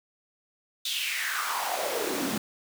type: noise with high-pass filter sweep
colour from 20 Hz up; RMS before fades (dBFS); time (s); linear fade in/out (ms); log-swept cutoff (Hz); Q
pink; -30; 0.85-2.38; 5; 3700 to 210; 4.4
effects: none